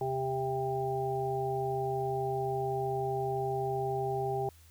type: harmonic tone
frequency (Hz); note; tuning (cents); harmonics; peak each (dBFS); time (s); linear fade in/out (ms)
132.2; C3; +18; 1 / 3 / 5 / 6; -37 / -33 / -41 / -34; 0.01-4.49; 2
effects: added 81 Hz sine -56 dBFS peak until 4.7 s + white hiss -62 dBFS RMS until 4.7 s